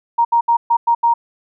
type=tone bursts at uneven times; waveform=sine; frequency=936 Hz; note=A#5; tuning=7 cents sharp; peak=-10 dBFS; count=6; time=0.18-0.25 / 0.32-0.41 / 0.48-0.57 / 0.7-0.77 / 0.87-0.95 / 1.03-1.14 s; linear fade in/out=10 ms; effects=none